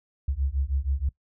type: beating tone pair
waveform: sine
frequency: 65.41 / 71.71 Hz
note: C2 / D2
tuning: 0 / -41 cents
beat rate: 6.3 Hz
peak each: -27 dBFS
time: 0.28-1.09 s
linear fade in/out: 5 ms
effects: noise-tail reverb RT60 0.1 s tail -20 dB re dry